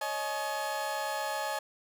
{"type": "chord", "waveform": "30% pulse", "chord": "C# suspended second", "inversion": "none", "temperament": "equal with one note detuned", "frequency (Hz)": [554.4, 622.3, 849], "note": ["C#5", "D#5", "G#5"], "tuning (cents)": [0, 0, 38], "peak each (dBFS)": [-36, -35, -31], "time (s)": [0.01, 1.59], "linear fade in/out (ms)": 5, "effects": []}